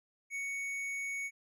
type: tone with tanh clipping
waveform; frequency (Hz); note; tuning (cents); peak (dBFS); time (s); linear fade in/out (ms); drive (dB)
triangle; 2226; C#7; +7; -37; 0.3-1.31; 50; 14
effects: none